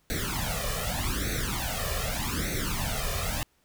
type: noise with flanger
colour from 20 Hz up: pink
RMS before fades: -30 dBFS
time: 0.1-3.43 s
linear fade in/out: 0 ms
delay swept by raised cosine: 0.49 to 1.69 ms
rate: 0.83 Hz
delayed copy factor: +0.95
effects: pink hiss -68 dBFS RMS until 3.64 s